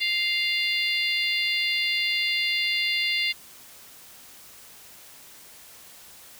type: harmonic tone with a mistuned harmonic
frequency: 698.5 Hz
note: F5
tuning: in tune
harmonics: 3 / 4 / 5 / 6 / 7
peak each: -26 / -28 / -30 / -32 / -33 dBFS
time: 0-3.33 s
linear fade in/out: 20 ms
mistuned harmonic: 7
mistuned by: -52 cents
effects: white hiss -48 dBFS RMS until 6.39 s